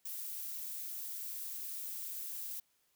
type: noise with amplitude modulation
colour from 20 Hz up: violet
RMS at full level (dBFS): -40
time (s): 0.05-2.6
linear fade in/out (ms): 5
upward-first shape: sine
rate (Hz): 230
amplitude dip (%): 50
effects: white hiss -75 dBFS RMS until 2.95 s